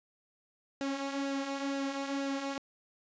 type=tone with flanger; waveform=sawtooth; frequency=275.8 Hz; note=C#4; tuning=9 cents flat; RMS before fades=-35 dBFS; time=0.81-2.58 s; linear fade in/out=0 ms; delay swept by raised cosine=0.88 to 4.28 ms; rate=2.1 Hz; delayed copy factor=-0.5; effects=resampled to 16000 Hz